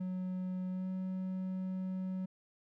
triangle tone with pitch glide, 184.3 to 186.76 Hz, F#3 to F#3, -7 to +16 cents, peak -33 dBFS, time 0-2.26 s, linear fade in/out 10 ms, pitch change +23 cents, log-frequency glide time 0.7-0.88 s, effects none

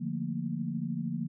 sine chord, Bb major seventh, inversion first, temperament equal, 146.83 / 174.61 / 220 / 233.1 Hz, D3 / F3 / A3 / Bb3, 0 / 0 / 0 / 0 cents, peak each -37 / -35 / -40 / -35 dBFS, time 0-1.28 s, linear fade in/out 20 ms, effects none

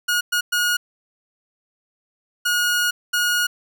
sawtooth tone bursts at uneven times, 1442 Hz, F#6, 45 cents flat, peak -14 dBFS, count 5, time 0.08-0.21 / 0.32-0.41 / 0.52-0.77 / 2.45-2.91 / 3.13-3.47 s, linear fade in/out 10 ms, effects none

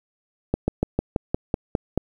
slowing click train, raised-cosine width 2 ms, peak -7 dBFS, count 9, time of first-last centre 0.54-1.976 s, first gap 140 ms, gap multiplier 1.07, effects 8-bit

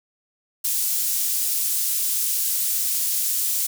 pink high-pass noise, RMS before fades -23 dBFS, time 0.64-3.67 s, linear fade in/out 10 ms, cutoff 8600 Hz, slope 12 dB/octave, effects none

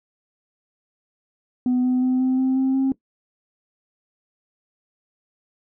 sine tone with pitch steps, 250.1 / 252.9 / 255.7 / 258.5 / 261.3 / 264.2 / 267.1 Hz, B3 / B3 / C4 / C4 / C4 / C4 / C4, +22 / +41 / -40 / -21 / -2 / +17 / +36 cents, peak -15 dBFS, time 1.66-2.92 s, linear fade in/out 2 ms, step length 180 ms, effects noise-tail reverb RT60 0.1 s tail -19 dB re dry + tanh soft clip ceiling -15 dBFS

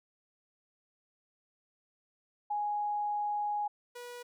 sine / sawtooth tone pair in turn, 830.6 / 486.1 Hz, G#5 / B4, 0 / -28 cents, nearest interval major sixth, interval 928 cents, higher first, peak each -30 / -39 dBFS, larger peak first, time 2.5-3.68 / 3.95-4.23 s, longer first, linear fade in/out 10 ms, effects none

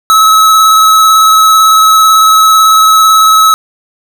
square tone with vibrato, 1292 Hz, E6, 35 cents flat, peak -3 dBFS, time 0.1-3.54 s, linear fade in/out 0 ms, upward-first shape sine, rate 18 Hz, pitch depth 16 cents each way, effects none

